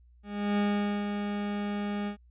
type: tone with ADSR envelope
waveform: 40% pulse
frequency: 204.9 Hz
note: G#3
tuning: 23 cents flat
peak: -23 dBFS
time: 0.23-2.17 s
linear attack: 350 ms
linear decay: 460 ms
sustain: -6 dB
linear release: 97 ms
effects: added 60 Hz sine -55 dBFS peak until 2.3 s + resampled to 8000 Hz